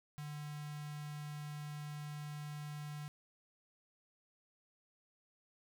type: tone with notch filter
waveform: square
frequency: 148.3 Hz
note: D3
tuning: 17 cents sharp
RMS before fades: -45 dBFS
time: 0.18-3.08 s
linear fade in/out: 0 ms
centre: 420 Hz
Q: 0.97
effects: none